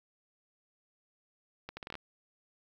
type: accelerating click train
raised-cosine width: 0.3 ms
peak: -25 dBFS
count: 8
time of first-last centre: 1.69-1.954 s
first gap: 80 ms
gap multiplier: 0.73
effects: 10-bit